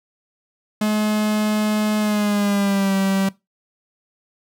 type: tone with pitch glide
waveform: 45% pulse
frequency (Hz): 212.7 to 193.92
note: G#3 to G3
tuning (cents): +42 to -18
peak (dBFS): -17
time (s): 0.81-3.29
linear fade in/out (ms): 5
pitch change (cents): -160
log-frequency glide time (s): 1.99-2.94
effects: noise-tail reverb RT60 0.2 s tail -20 dB re dry